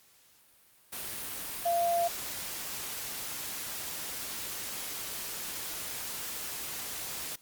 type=tone in noise; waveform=sine; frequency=687 Hz; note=F5; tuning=29 cents flat; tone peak=-25 dBFS; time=1.65-2.08 s; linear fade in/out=10 ms; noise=white; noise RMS=-38 dBFS; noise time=0.92-7.36 s; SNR=+10 dB; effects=white hiss -62 dBFS RMS until 7.41 s + Opus 48 kbps